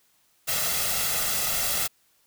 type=noise with comb filter; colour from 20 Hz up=white; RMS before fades=-26 dBFS; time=0.47-1.88 s; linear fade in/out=20 ms; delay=1.5 ms; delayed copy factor=+0.6; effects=white hiss -65 dBFS RMS until 2.26 s